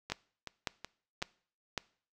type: two click trains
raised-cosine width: 0.2 ms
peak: -15 / -23 dBFS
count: 4 / 4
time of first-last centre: 0.12-1.777 / 0.1-1.219 s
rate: 1.81 / 2.68 Hz
effects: noise-tail reverb RT60 0.5 s tail -22 dB re dry